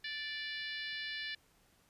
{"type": "harmonic tone", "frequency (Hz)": 585, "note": "D5", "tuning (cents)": -7, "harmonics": [3, 4, 5, 6, 7, 8, 9], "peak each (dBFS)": [-42, -47, -47, -47, -47, -52, -54], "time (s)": [0.04, 1.35], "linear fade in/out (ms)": 5, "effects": ["pink hiss -69 dBFS RMS until 1.89 s", "resampled to 32000 Hz"]}